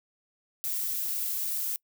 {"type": "noise", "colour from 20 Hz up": "violet", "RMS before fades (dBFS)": -31, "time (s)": [0.64, 1.76], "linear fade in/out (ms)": 0, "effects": ["noise-tail reverb RT60 0.1 s tail -26 dB re dry"]}